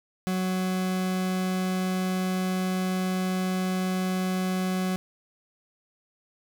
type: tone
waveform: 40% pulse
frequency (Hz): 185.5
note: F#3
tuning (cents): +5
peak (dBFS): -24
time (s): 0.27-4.96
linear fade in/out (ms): 0
effects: none